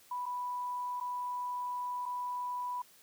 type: tone with dropouts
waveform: sine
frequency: 987 Hz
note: B5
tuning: 1 cent flat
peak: -34 dBFS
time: 0.11-2.82 s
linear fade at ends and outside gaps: 5 ms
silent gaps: 0.257-0.262 / 1.001-1.009 / 2.056-2.06 s
effects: white hiss -61 dBFS RMS until 3.02 s + high-pass 60 Hz 12 dB/octave